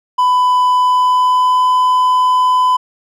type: tone with pitch glide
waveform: triangle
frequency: 999 to 1007.1 Hz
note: B5 to B5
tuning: +20 to +34 cents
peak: -7 dBFS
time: 0.18-2.77 s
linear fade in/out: 10 ms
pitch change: +14 cents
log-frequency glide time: 0.69-1.66 s
effects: none